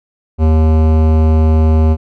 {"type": "tone with hard clipping", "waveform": "sine", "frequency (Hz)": 78.9, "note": "D#2", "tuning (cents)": 25, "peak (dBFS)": -9, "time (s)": [0.38, 1.97], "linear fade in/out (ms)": 50, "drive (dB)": 17, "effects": []}